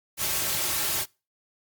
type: noise with comb filter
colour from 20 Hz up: white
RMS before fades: -27 dBFS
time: 0.17-1.06 s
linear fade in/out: 50 ms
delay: 4.1 ms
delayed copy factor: -0.7
effects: noise-tail reverb RT60 0.3 s tail -24 dB re dry + Opus 48 kbps